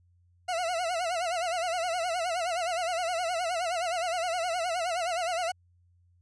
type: tone with vibrato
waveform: 40% pulse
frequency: 694 Hz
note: F5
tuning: 11 cents flat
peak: -27 dBFS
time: 0.48-5.52 s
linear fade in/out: 10 ms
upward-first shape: sine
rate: 9.6 Hz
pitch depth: 110 cents each way
effects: added 88 Hz sine -61 dBFS peak until 6.21 s + resampled to 22050 Hz